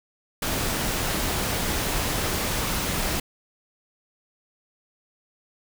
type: noise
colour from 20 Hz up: pink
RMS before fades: -26 dBFS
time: 0.42-3.2 s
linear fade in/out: 5 ms
effects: none